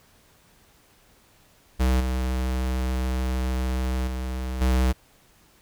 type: tone with level steps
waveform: square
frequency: 63.8 Hz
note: C2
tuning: 43 cents flat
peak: -19 / -24 / -28 / -19 dBFS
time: 1.79-4.93 s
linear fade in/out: 20 ms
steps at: 2 / 4.07 / 4.61 s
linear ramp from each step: 5 ms
effects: pink hiss -58 dBFS RMS until 5.61 s